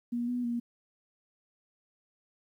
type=tone with pitch steps; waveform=sine; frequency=239 / 245.6 / 237.3 Hz; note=A#3 / B3 / A#3; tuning=+43 / -9 / +31 cents; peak=-29 dBFS; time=0.12-0.6 s; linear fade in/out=10 ms; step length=160 ms; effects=11-bit